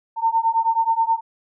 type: beating tone pair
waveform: sine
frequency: 902 / 911.4 Hz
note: A5 / A#5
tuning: +43 / -39 cents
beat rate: 9.4 Hz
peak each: -20 / -19 dBFS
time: 0.16-1.21 s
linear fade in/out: 50 ms
effects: none